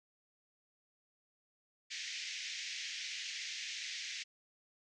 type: band-pass noise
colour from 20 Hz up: pink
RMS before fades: -43 dBFS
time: 1.9-4.24 s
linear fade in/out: 20 ms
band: 1900 to 6600 Hz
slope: 48 dB/octave
effects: none